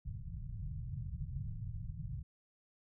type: low-pass noise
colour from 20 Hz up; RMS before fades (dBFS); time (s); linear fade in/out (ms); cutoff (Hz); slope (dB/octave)
white; -42; 0.05-2.23; 10; 150; 48
effects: none